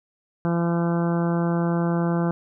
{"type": "harmonic tone", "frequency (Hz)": 170.2, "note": "F3", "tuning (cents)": -44, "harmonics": [1, 2, 3, 4, 5, 6, 7, 8, 9], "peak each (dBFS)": [-21, -27, -31, -33, -35, -37, -38, -39, -40], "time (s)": [0.45, 2.31], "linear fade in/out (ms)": 0, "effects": []}